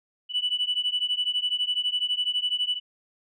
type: beating tone pair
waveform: sine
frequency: 2960 / 2972 Hz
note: F#7 / F#7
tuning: 0 / +7 cents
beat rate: 12 Hz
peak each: -26 dBFS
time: 0.29-2.8 s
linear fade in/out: 50 ms
effects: tanh soft clip ceiling -17 dBFS